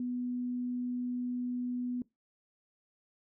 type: tone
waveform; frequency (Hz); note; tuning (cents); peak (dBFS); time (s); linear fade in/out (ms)
sine; 246.9; B3; 0; -32; 0-2.02; 2
effects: noise-tail reverb RT60 0.2 s tail -21 dB re dry